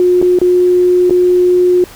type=tone with dropouts; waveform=sine; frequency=359.7 Hz; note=F#4; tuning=49 cents flat; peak=-6 dBFS; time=0-1.84 s; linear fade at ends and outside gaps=1 ms; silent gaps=0.216-0.225 / 0.388-0.415 / 1.097-1.107 s; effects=pink hiss -36 dBFS RMS until 1.95 s